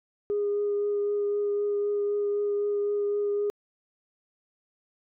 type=tone with vibrato; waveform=sine; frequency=410 Hz; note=G#4; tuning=22 cents flat; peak=-23 dBFS; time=0.3-3.5 s; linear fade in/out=0 ms; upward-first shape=triangle; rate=3.9 Hz; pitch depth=12 cents each way; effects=tanh soft clip ceiling -20 dBFS